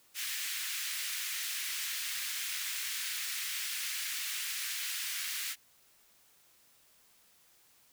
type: high-pass noise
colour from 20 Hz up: pink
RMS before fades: -37 dBFS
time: 0.14-5.56 s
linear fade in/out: 50 ms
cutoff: 1800 Hz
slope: 24 dB/octave
effects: white hiss -65 dBFS RMS until 7.92 s